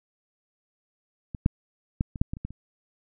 clicks, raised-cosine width 5 ms, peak -21 / -7 / -11 / -23 / -8 / -18 / -27 / -19 / -29 dBFS, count 9, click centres 1.348 / 1.461 / 2.009 / 2.158 / 2.215 / 2.335 / 2.369 / 2.45 / 2.506 s, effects none

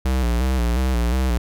square tone with vibrato, 61.74 Hz, B1, in tune, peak -18 dBFS, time 0.05-1.38 s, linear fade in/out 5 ms, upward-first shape square, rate 2.8 Hz, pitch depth 81 cents each way, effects none

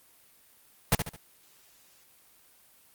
pink noise with echo, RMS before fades -21 dBFS, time 0.92-0.95 s, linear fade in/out 2 ms, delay 71 ms, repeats 3, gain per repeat -8 dB, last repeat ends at 1.163 s, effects white hiss -60 dBFS RMS until 2.94 s + Opus 32 kbps

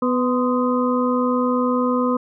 harmonic tone with a mistuned harmonic, 249.1 Hz, B3, 15 cents sharp, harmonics 1 / 2 / 4 / 5, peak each -19 / -22 / -25 / -26 dBFS, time 0.02-2.17 s, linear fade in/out 5 ms, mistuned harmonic 4, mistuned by +64 cents, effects none

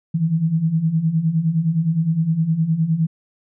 sine beating tone pair, 155.56 / 165.26 Hz, D#3 / E3, 0 / +5 cents, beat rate 9.7 Hz, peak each -22 / -17 dBFS, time 0.14-3.07 s, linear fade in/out 10 ms, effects none

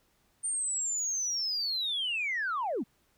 sine linear sweep, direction down, 8950 to 170.7 Hz, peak -28 dBFS, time 0.43-2.84 s, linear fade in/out 20 ms, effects tanh soft clip ceiling -25 dBFS + pink hiss -70 dBFS RMS until 3.17 s

